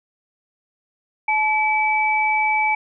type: tone pair together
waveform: sine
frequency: 862 / 2300 Hz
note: A5 / D7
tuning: -36 / -37 cents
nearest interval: octave + perfect fourth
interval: 1699 cents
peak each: -19 dBFS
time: 1.28-2.75 s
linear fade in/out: 5 ms
effects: none